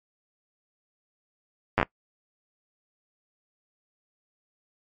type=slowing click train; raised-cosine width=0.5 ms; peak=-6 dBFS; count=5; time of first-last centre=1.78-1.829 s; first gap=9 ms; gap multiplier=1.21; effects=noise-tail reverb RT60 0.1 s tail -22 dB re dry + MP3 48 kbps